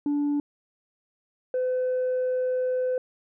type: tone pair in turn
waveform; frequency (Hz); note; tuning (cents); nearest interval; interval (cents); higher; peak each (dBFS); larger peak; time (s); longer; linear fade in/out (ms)
sine; 290 / 507.8; D4 / B4; -22 / +48; minor seventh; 970; second; -20 / -21; first; 0.06-0.4 / 1.54-2.98; second; 2
effects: tanh soft clip ceiling -21 dBFS